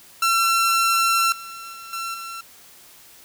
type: tone with level steps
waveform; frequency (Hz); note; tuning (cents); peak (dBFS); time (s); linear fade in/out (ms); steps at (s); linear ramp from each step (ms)
sawtooth; 1352; E6; +43; -13 / -31 / -33 / -23 / -28; 0.22-2.41; 5; 1.32 / 1.73 / 1.93 / 2.14; 2
effects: white hiss -48 dBFS RMS until 3.24 s